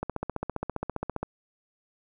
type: click train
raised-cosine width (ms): 1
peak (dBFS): -16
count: 19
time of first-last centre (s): 0.03-1.23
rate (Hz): 15
effects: none